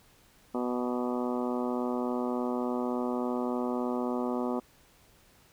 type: harmonic tone with a mistuned harmonic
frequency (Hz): 123.47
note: B2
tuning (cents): 0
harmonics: 2 / 3 / 4 / 5 / 6 / 7 / 8 / 9 / 10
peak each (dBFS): -31 / -35 / -37 / -39 / -41 / -42 / -43 / -44 / -45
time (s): 0.54-4.6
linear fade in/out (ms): 10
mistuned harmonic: 9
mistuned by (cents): +28
effects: pink hiss -61 dBFS RMS until 5.52 s